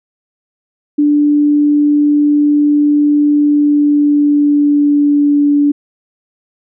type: tone with pitch glide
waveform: sine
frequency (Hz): 293.7 to 289.3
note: D4 to D4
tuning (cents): 0 to -26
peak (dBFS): -7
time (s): 0.98-5.72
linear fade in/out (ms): 10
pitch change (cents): -26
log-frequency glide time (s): 3.3-5.52
effects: none